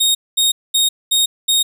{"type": "tone bursts", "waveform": "sawtooth", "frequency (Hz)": 3724, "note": "A#7", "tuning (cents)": -2, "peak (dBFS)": -9, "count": 5, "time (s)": [0, 1.63], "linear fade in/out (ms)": 10, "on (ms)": 150, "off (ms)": 220, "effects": []}